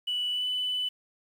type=tone with pitch glide; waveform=sine; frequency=2960 to 2994 Hz; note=F#7 to F#7; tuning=0 to +20 cents; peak=-26 dBFS; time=0.07-0.89 s; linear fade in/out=10 ms; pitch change=+20 cents; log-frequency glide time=0.31-0.46 s; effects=tanh soft clip ceiling -22 dBFS + 9-bit